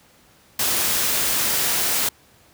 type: noise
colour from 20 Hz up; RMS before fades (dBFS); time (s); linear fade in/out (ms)
white; -21; 0.59-2.09; 5
effects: pink hiss -54 dBFS RMS until 2.53 s + high-pass 60 Hz 12 dB/octave